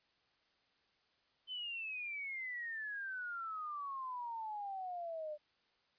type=exponential sweep; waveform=sine; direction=down; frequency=3080 to 592 Hz; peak=-40 dBFS; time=1.47-5.38 s; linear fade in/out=50 ms; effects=white hiss -75 dBFS RMS until 5.98 s + resampled to 11025 Hz